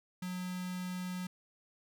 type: tone with notch filter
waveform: square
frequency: 182 Hz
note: F#3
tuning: 28 cents flat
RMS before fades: -39 dBFS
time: 0.22-1.27 s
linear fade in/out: 5 ms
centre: 480 Hz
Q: 0.65
effects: none